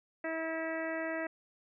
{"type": "harmonic tone with a mistuned harmonic", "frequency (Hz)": 323.2, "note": "E4", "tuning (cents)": -34, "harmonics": [1, 2, 3, 4, 5, 6, 7, 8], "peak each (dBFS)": [-39, -37, -48, -47, -43, -41, -50, -52], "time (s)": [0.24, 1.27], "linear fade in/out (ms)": 5, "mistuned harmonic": 8, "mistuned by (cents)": 29, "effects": []}